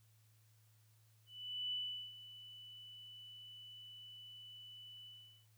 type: tone with ADSR envelope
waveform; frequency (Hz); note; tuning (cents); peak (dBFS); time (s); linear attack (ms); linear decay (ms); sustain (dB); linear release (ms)
sine; 2981; F#7; +12; -37; 1.26-5.47; 460; 400; -15; 410
effects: added 109 Hz sine -67 dBFS peak until 5.57 s + white hiss -75 dBFS RMS until 5.57 s